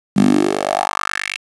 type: tone with high-pass filter sweep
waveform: 10% pulse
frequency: 49.28 Hz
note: G1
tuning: 10 cents sharp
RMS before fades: -17 dBFS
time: 0.16-1.37 s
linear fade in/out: 10 ms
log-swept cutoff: 190 to 2600 Hz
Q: 4.6
effects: resampled to 24000 Hz + 7-bit